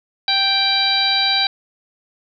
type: harmonic tone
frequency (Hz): 784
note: G5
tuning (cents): 0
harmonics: 1 / 2 / 3 / 4 / 5 / 6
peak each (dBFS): -23 / -25 / -24 / -27 / -17 / -22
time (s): 0.28-1.47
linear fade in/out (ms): 2
effects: none